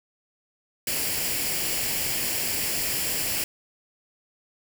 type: noise with comb filter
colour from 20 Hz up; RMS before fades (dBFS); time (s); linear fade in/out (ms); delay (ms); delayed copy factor
white; -27; 0.87-3.44; 2; 0.4; +0.55
effects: none